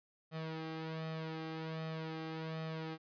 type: tone with flanger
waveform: sawtooth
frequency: 160 Hz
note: D#3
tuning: 49 cents sharp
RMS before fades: -42 dBFS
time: 0.31-2.98 s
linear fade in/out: 50 ms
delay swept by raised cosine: 1.6 to 2.54 ms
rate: 1.3 Hz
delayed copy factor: +0.65
effects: resampled to 11025 Hz